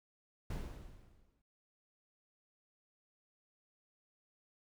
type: noise with exponential decay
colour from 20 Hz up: brown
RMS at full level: -37 dBFS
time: 0.5-1.42 s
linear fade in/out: 5 ms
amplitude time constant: 200 ms
effects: none